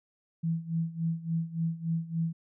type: tone with tremolo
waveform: sine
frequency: 164.81 Hz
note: E3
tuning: in tune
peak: -25 dBFS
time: 0.43-2.33 s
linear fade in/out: 10 ms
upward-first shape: sine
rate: 3.5 Hz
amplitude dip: 85%
effects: none